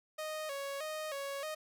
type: tone with vibrato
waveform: sawtooth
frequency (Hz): 587.3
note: D5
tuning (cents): 0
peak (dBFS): -34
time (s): 0.18-1.55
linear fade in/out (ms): 10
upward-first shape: square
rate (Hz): 1.6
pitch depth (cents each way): 95
effects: none